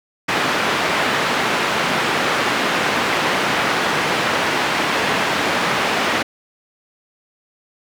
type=band-pass noise; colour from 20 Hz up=white; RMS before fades=-19 dBFS; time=0.28-6.23 s; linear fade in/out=10 ms; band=160 to 2100 Hz; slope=12 dB/octave; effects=none